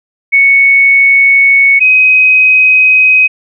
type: tone pair in turn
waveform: sine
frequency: 2217 / 2522 Hz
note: C#7 / D#7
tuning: 0 / +23 cents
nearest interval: major second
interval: 223 cents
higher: second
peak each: -3 dBFS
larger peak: neither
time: 0.32-1.8 / 1.8-3.28 s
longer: neither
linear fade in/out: 20 ms
effects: none